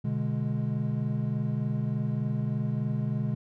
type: chord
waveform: triangle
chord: G# diminished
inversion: first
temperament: equal with one note detuned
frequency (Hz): 123.47 / 146.83 / 208.4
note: B2 / D3 / G#3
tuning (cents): 0 / 0 / +6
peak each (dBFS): -28 / -29 / -30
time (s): 0.04-3.35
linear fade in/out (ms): 10
effects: none